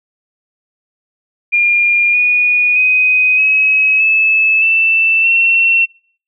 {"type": "tone with pitch steps", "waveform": "sine", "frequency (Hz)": [2410, 2458, 2507, 2556, 2607, 2659, 2711], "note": ["D7", "D#7", "D#7", "D#7", "E7", "E7", "E7"], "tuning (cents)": [44, -22, 12, 46, -20, 14, 48], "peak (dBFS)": -8, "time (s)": [1.52, 5.86], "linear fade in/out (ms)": 20, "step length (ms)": 620, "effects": ["noise-tail reverb RT60 0.5 s tail -24 dB re dry"]}